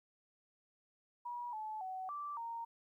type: tone with pitch steps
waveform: sine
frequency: 964 / 864 / 751 / 1168 / 926 Hz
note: B5 / A5 / F#5 / D6 / A#5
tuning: -42 / -32 / +26 / -10 / -12 cents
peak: -40 dBFS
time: 1.25-2.65 s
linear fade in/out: 10 ms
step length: 280 ms
effects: 13-bit